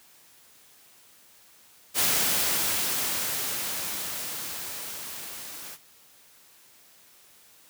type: noise with level ramp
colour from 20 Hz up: white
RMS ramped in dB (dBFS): -23 to -41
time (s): 1.94-5.78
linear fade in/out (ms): 50
effects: white hiss -56 dBFS RMS until 7.69 s + high-pass 80 Hz 12 dB/octave